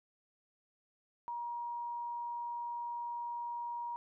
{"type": "tone", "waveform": "sine", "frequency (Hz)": 950, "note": "A#5", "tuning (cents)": 33, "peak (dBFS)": -37, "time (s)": [1.28, 3.96], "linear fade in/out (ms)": 0, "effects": []}